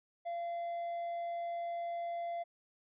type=tone; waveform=triangle; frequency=686 Hz; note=F5; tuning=31 cents flat; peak=-34 dBFS; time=0.25-2.44 s; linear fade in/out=20 ms; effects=resampled to 8000 Hz